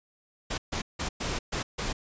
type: noise bursts at uneven times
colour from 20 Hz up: pink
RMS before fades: -31 dBFS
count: 6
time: 0.5-0.58 / 0.72-0.82 / 0.99-1.09 / 1.2-1.39 / 1.52-1.63 / 1.78-1.93 s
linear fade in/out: 10 ms
effects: resampled to 16000 Hz